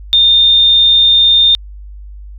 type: tone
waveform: sine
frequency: 3631 Hz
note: A#7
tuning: 46 cents flat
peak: -5 dBFS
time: 0.13-1.55 s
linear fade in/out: 0 ms
effects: added 50 Hz sine -28 dBFS peak until 2.38 s